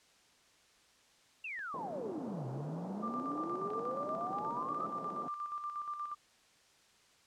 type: exponential two-way sweep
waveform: sine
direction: down then up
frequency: 2794 to 124.4 to 1301 Hz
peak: -39 dBFS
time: 1.44-4.86 s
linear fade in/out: 5 ms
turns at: 2.47 s
type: clicks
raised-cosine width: 0.3 ms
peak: -39 dBFS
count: 3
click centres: 1.592 / 3.704 / 4.385 s
type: band-pass noise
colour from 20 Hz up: pink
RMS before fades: -45 dBFS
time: 1.74-5.28 s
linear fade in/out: 2 ms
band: 180 to 890 Hz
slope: 24 dB/octave
type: tone with tremolo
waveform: sine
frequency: 1186 Hz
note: D6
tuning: 17 cents sharp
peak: -36 dBFS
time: 3.02-6.15 s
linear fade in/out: 20 ms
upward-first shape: square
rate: 8.4 Hz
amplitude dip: 50%
effects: white hiss -66 dBFS RMS until 7.26 s + low-pass 7000 Hz 12 dB/octave